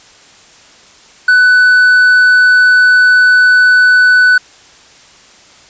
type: tone with hard clipping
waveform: sine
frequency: 1494 Hz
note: F#6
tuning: 16 cents sharp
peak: -5 dBFS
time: 1.28-4.38 s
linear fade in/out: 5 ms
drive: 3 dB
effects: white hiss -41 dBFS RMS until 5.69 s + resampled to 16000 Hz